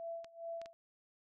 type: tone with tremolo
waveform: sine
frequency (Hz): 669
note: E5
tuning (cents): +25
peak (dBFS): -39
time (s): 0-0.73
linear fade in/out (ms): 0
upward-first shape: sine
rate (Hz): 2.4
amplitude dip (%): 90
type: clicks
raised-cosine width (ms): 0.2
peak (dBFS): -35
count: 3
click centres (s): 0.245 / 0.616 / 0.659
effects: none